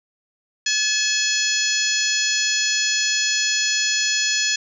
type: harmonic tone with a mistuned harmonic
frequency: 857 Hz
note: A5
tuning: 46 cents flat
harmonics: 2 / 3 / 4 / 5 / 6 / 7 / 8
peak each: -26 / -26 / -26 / -26 / -26 / -26 / -26 dBFS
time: 0.66-4.56 s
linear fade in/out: 5 ms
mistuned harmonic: 4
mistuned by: -48 cents
effects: none